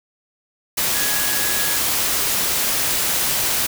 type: tone in noise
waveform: sine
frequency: 1671 Hz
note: G#6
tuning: 10 cents sharp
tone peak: -28 dBFS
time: 0.94-1.78 s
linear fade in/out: 10 ms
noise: white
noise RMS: -20 dBFS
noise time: 0.77-3.67 s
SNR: -11 dB
effects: none